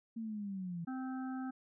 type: linear sweep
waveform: sine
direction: down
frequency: 230 to 164.81 Hz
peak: -38 dBFS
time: 0.16-0.85 s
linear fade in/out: 10 ms
type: harmonic tone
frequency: 260 Hz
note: C4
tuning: 11 cents flat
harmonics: 1 / 3 / 5 / 6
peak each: -38 / -48 / -52 / -54 dBFS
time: 0.87-1.51 s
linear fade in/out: 10 ms
effects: none